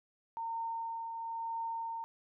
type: tone with tremolo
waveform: sine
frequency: 914 Hz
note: A#5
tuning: 34 cents flat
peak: -34 dBFS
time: 0.37-2.04 s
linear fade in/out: 0 ms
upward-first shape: triangle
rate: 1 Hz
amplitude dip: 40%
effects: none